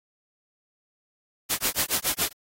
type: noise with tremolo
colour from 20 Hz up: white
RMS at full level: -23 dBFS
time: 1.49-2.33 s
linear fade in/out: 20 ms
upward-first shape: sine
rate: 7.1 Hz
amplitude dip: 100%
effects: AAC 48 kbps